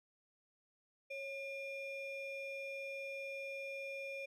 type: ring-modulated tone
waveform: triangle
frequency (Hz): 1481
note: F#6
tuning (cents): +1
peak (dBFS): -37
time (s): 1.1-4.26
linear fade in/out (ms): 10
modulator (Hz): 932
effects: none